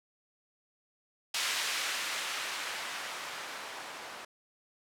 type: noise with low-pass filter sweep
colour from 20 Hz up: violet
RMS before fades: -37 dBFS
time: 1.34-4.25 s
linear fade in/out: 5 ms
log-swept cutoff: 2600 to 860 Hz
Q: 0.72
effects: none